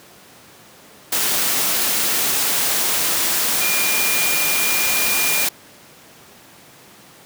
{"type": "tone in noise", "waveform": "sine", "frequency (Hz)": 2414, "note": "D7", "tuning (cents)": 47, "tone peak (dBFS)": -22, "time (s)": [3.61, 5.45], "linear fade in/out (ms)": 5, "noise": "white", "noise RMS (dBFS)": -19, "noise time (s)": [1.12, 5.49], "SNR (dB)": -6, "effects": ["pink hiss -45 dBFS RMS until 7.25 s", "high-pass 150 Hz 12 dB/octave"]}